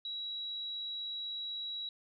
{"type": "tone", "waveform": "sine", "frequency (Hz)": 3884, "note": "B7", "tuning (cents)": -30, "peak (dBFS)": -37, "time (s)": [0.05, 1.89], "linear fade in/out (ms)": 2, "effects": []}